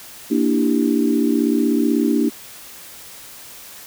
sine chord, E half-diminished seventh, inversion second, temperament equal, 233.1 / 293.7 / 329.6 / 392 Hz, Bb3 / D4 / E4 / G4, 0 / 0 / 0 / 0 cents, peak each -19 / -18 / -22 / -24 dBFS, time 0.3-2.3 s, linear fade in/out 20 ms, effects white hiss -39 dBFS RMS until 3.86 s

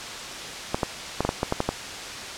clicks, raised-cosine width 1 ms, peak -8 dBFS, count 9, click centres 0.745 / 0.832 / 1.206 / 1.25 / 1.291 / 1.431 / 1.524 / 1.604 / 1.69 s, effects white hiss -34 dBFS RMS until 2.37 s + low-pass 6000 Hz 12 dB/octave

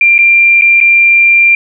sine tone with dropouts, 2378 Hz, D7, 21 cents sharp, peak -3 dBFS, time 0.01-1.55 s, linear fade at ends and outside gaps 2 ms, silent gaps 0.181-0.188 / 0.612-0.62 / 0.803-0.811 s, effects none

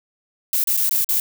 violet noise with dropouts, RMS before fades -19 dBFS, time 0.53-1.2 s, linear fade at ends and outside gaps 2 ms, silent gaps 0.64-0.672 / 0.768-0.773 / 0.894-0.91 / 1.045-1.089 s, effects none

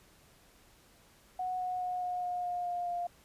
sine tone with pitch steps, 736 / 730.9 / 725.9 / 720.9 / 715.9 / 710.9 / 706 / 701.1 Hz, F#5 / F#5 / F#5 / F#5 / F5 / F5 / F5 / F5, -9 / -21 / -33 / -45 / +43 / +31 / +19 / +7 cents, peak -32 dBFS, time 1.39-3.07 s, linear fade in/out 5 ms, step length 210 ms, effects pink hiss -62 dBFS RMS until 3.24 s + resampled to 32000 Hz

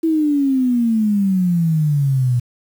sine exponential sweep, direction down, 329.6 to 120 Hz, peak -13 dBFS, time 0.03-2.4 s, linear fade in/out 10 ms, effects 7-bit

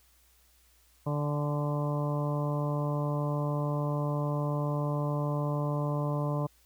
harmonic tone with a mistuned harmonic, 146.83 Hz, D3, in tune, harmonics 1 / 2 / 3 / 4 / 5 / 6 / 7 / 8, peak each -29 / -37 / -40 / -36 / -45 / -44 / -39 / -50 dBFS, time 1.06-6.47 s, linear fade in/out 10 ms, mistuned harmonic 6, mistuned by -23 cents, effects added 60 Hz sine -65 dBFS peak until 6.65 s + white hiss -65 dBFS RMS until 6.65 s

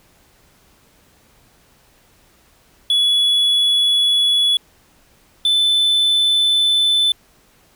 triangle tone pair in turn, 3396 / 3516 Hz, G#7 / A7, +38 / -2 cents, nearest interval minor second, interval 60 cents, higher second, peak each -11 dBFS, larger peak neither, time 2.9-4.57 / 5.45-7.12 s, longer neither, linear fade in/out 2 ms, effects pink hiss -54 dBFS RMS until 7.75 s

